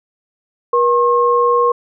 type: tone pair together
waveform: sine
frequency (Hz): 480 / 1075.5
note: B4 / C6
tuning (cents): -49 / +47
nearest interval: octave + major second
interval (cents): 1396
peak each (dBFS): -13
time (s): 0.73-1.72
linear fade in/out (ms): 5
effects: none